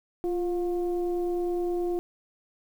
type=tone with frequency modulation; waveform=sine; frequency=349.2 Hz; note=F4; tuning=in tune; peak=-25 dBFS; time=0.24-1.99 s; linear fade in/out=0 ms; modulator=364 Hz; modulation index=0.48; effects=9-bit